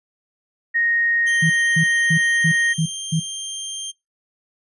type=tone; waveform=sine; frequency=1864.7 Hz; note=A#6; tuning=in tune; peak=-16 dBFS; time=0.74-2.74 s; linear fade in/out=20 ms
type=tone with pitch glide; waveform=20% pulse; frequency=3146 to 3175 Hz; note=G7 to G7; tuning=+6 to +21 cents; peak=-21 dBFS; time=1.26-3.92 s; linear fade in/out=20 ms; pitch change=+15 cents; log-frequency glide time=2.18-3.04 s
type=tone bursts; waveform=sine; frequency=161.2 Hz; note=E3; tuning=38 cents flat; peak=-16 dBFS; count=6; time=1.42-3.2 s; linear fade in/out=10 ms; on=80 ms; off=260 ms
effects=noise-tail reverb RT60 0.2 s tail -23 dB re dry + resampled to 24000 Hz